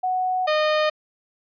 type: tone pair in turn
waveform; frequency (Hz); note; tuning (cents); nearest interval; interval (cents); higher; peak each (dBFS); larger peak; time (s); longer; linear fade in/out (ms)
sine / sawtooth; 740 / 613.2; F#5 / D#5; 0 / -25; minor third; 325; first; -20 / -14; second; 0.03-0.47 / 0.47-0.9; first; 10
effects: resampled to 11025 Hz